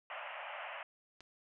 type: band-pass noise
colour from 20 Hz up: pink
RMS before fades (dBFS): -45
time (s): 0.1-0.83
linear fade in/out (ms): 2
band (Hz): 560 to 3000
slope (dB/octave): 96
type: clicks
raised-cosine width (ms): 0.2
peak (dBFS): -35 / -45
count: 2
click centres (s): 1.206 / 1.209
effects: none